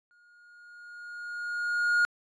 triangle tone with exponential growth, 1431 Hz, F6, 42 cents sharp, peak -18 dBFS, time 0.11-2.05 s, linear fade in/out 0 ms, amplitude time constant 420 ms, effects resampled to 22050 Hz

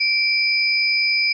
sine tone pair together, 2339 / 4975 Hz, D7 / D#8, -8 / -1 cents, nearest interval octave + minor second, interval 1307 cents, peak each -18 / -20 dBFS, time 0-1.33 s, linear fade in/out 10 ms, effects none

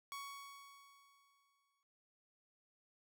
sawtooth tone with exponential decay, 1117 Hz, C#6, 13 cents sharp, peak -40 dBFS, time 0.12-1.83 s, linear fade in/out 0 ms, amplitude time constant 370 ms, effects none

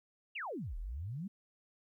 sine exponential two-way sweep, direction down then up, 3031 to 36.07 to 210.7 Hz, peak -38 dBFS, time 0.35-1.28 s, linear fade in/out 10 ms, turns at 0.77 s, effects 13-bit

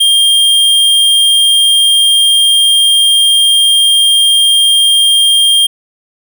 square tone, 3207 Hz, G7, 39 cents sharp, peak -6 dBFS, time 0-5.67 s, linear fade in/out 10 ms, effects none

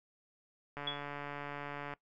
click train, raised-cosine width 0.5 ms, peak -27 dBFS, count 169, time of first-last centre 0.77-1.937 s, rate 144 Hz
sine tone with exponential decay, 3376 Hz, G#7, 28 cents sharp, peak -31 dBFS, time 0.87-1.06 s, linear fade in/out 5 ms, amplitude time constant 41 ms
effects noise-tail reverb RT60 0.1 s tail -20 dB re dry

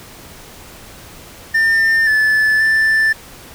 triangle tone with pitch steps, 1801 / 1740 / 1766 Hz, A6 / A6 / A6, +40 / -20 / +6 cents, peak -9 dBFS, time 1.54-3.13 s, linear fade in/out 10 ms, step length 530 ms, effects pink hiss -38 dBFS RMS until 3.54 s

